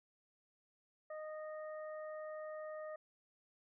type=harmonic tone; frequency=618 Hz; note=D#5; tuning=12 cents flat; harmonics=1 / 2 / 3; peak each=-44 / -53 / -57 dBFS; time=1.1-2.96 s; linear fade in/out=5 ms; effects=none